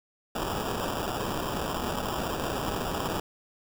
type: noise with sample-and-hold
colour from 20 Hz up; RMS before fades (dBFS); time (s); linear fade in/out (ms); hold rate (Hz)
violet; -31; 0.35-3.2; 5; 2100
effects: none